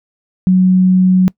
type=tone; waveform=sine; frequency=185 Hz; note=F#3; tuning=in tune; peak=-6 dBFS; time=0.47-1.28 s; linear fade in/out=0 ms; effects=noise-tail reverb RT60 0.1 s tail -23 dB re dry